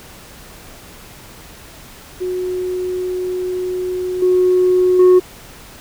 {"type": "tone with level steps", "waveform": "sine", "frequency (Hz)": 365.5, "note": "F#4", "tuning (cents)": -21, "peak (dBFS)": [-18, -9, -3], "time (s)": [2.2, 5.2], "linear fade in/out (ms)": 20, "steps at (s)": [4.22, 4.99], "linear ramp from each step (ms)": 5, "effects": ["tanh soft clip ceiling -5 dBFS", "pink hiss -39 dBFS RMS until 5.8 s"]}